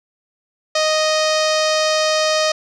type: tone with low-pass filter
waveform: sawtooth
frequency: 622 Hz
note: D#5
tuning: 1 cent flat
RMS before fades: -17 dBFS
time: 0.75-2.52 s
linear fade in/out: 5 ms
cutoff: 5400 Hz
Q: 2.9
effects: none